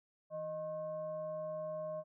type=tone with frequency modulation; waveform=sine; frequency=620 Hz; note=D#5; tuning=6 cents flat; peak=-38 dBFS; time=0.3-2.04 s; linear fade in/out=50 ms; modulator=457 Hz; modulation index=0.45; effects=none